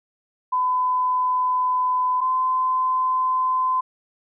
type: tone pair in turn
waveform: sine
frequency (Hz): 1008 / 1025.6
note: B5 / C6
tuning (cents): +35 / -35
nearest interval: unison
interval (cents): 30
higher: second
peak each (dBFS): -18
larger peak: neither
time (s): 0.52-2.21 / 2.21-3.81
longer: first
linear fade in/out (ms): 10
effects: none